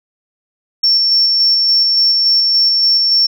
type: tone with tremolo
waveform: sine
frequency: 5440 Hz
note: F8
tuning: 46 cents flat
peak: -7 dBFS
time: 0.83-3.27 s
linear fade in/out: 10 ms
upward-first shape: square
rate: 3.5 Hz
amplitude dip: 25%
effects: tanh soft clip ceiling -4 dBFS